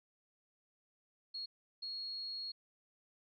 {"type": "tone bursts at uneven times", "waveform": "sine", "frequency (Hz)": 4306, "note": "C8", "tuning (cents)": 49, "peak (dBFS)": -40, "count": 2, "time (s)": [[1.34, 1.46], [1.82, 2.52]], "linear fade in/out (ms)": 10, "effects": []}